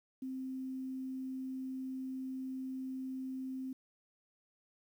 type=tone with quantisation; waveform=sine; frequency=261.6 Hz; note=C4; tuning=in tune; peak=-38 dBFS; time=0.22-3.73 s; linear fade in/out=5 ms; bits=11; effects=none